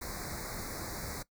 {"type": "band-stop noise", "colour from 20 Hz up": "pink", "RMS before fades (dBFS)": -40, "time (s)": [0.01, 1.23], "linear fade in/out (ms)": 10, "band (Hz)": [2300, 3900], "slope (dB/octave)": 96, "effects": ["noise-tail reverb RT60 0.1 s tail -19 dB re dry"]}